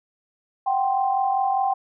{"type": "tone cluster", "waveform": "sine", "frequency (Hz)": [736, 781, 1049], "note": ["F#5", "G5", "C6"], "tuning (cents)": [-9, -7, 4], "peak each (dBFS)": [-27, -20, -29], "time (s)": [0.66, 1.74], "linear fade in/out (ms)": 10, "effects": []}